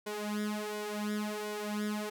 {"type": "tone with flanger", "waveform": "sawtooth", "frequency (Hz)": 210, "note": "G#3", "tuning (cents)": 19, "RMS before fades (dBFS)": -36, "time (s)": [0.06, 2.1], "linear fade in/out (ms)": 10, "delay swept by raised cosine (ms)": [2, 4.2], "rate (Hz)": 1.4, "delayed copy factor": 0.85, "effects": []}